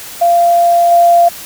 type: tone with level steps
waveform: sine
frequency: 690 Hz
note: F5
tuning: 21 cents flat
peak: -6 / -4 dBFS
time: 0.21-1.29 s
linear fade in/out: 10 ms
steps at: 0.91 s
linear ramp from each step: 10 ms
effects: white hiss -29 dBFS RMS until 1.45 s